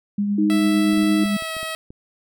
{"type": "tone with tremolo", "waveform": "sine", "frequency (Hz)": 203.8, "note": "G#3", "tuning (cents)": -32, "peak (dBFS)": -17, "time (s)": [0.18, 1.37], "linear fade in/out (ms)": 5, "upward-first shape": "triangle", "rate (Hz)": 8.8, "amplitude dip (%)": 35}
{"type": "tone", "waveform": "sine", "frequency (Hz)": 311.1, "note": "D#4", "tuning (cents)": 0, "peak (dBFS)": -17, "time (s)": [0.38, 1.24], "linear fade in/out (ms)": 5}
{"type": "tone with pitch glide", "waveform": "10% pulse", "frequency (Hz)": [659.3, 642.4], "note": ["E5", "E5"], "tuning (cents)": [0, -45], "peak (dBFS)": -18, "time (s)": [0.5, 1.75], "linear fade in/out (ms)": 0, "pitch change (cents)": -45, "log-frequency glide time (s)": [1.21, 1.56]}
{"type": "clicks", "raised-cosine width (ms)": 3, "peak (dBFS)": -27, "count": 8, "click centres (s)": [0.932, 0.978, 1.032, 1.257, 1.423, 1.567, 1.63, 1.905]}
{"effects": []}